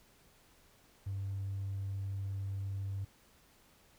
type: tone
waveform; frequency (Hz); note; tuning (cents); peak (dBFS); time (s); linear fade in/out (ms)
triangle; 98; G2; 0; -32; 1.06-3.05; 10
effects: tanh soft clip ceiling -32 dBFS + pink hiss -65 dBFS RMS until 3.98 s